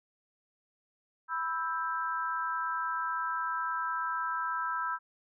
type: chord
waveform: sine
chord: E minor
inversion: second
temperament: just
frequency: 988.9 / 1318.5 / 1582.2 Hz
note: B5 / E6 / G6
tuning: +2 / 0 / +16 cents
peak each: -35 / -33 / -37 dBFS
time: 1.28-4.99 s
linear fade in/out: 50 ms
effects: none